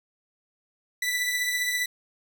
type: beating tone pair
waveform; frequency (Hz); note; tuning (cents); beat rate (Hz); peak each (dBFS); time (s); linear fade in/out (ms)
sawtooth; 1975.5 / 1990.5; B6 / B6; 0 / +13; 15; -22 / -30; 1.02-1.86; 5
effects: none